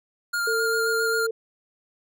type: tone with vibrato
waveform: square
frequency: 1409 Hz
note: F6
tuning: 15 cents sharp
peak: -24 dBFS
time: 0.33-1.27 s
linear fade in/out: 10 ms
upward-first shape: square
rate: 7.5 Hz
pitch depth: 14 cents each way
type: tone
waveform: sine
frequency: 448.8 Hz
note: A4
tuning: 34 cents sharp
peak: -24 dBFS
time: 0.47-1.31 s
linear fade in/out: 5 ms
effects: none